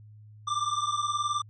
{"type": "beating tone pair", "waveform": "square", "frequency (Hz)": [1174.7, 1193.7], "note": ["D6", "D6"], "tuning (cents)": [0, 28], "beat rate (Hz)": 19, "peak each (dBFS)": -30, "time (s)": [0.47, 1.42], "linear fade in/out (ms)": 10, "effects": ["added 106 Hz sine -47 dBFS peak until 1.49 s", "MP3 32 kbps"]}